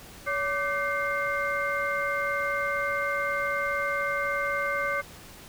sine tone cluster, 565 / 1175 / 1534 / 2110 Hz, C#5 / D6 / G6 / C7, +33 / +1 / -38 / +14 cents, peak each -31 dBFS, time 0.26-5.02 s, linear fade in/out 20 ms, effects pink hiss -47 dBFS RMS until 5.48 s

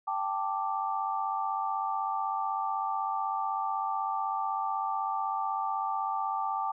sine chord, G suspended second, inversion none, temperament equal, 784 / 880 / 1174.7 Hz, G5 / A5 / D6, 0 / 0 / 0 cents, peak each -33 dBFS, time 0.07-6.72 s, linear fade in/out 10 ms, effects none

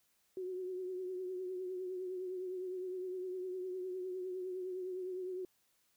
sine tone with vibrato, 368.8 Hz, F#4, 6 cents flat, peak -38 dBFS, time 0.37-5.45 s, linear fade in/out 2 ms, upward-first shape triangle, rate 9.8 Hz, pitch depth 49 cents each way, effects white hiss -75 dBFS RMS until 5.96 s

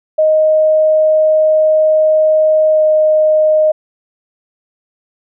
sine tone with pitch glide, 623 to 619.4 Hz, D#5 to D#5, +2 to -8 cents, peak -7 dBFS, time 0.18-3.72 s, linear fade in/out 10 ms, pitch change -10 cents, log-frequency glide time 2.71-2.82 s, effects none

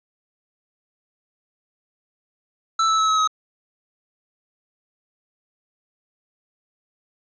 square tone with pitch steps, 1323 / 1310.1 / 1297.3 / 1284.6 / 1272 Hz, E6 / E6 / E6 / E6 / D#6, +6 / -11 / -28 / -45 / +38 cents, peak -17 dBFS, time 2.79-3.275 s, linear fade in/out 5 ms, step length 97 ms, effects resampled to 16000 Hz + 9-bit

